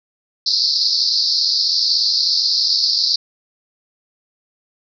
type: band-pass noise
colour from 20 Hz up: pink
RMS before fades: -17 dBFS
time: 0.46-3.16 s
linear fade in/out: 5 ms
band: 4200 to 5200 Hz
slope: 96 dB/octave
effects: none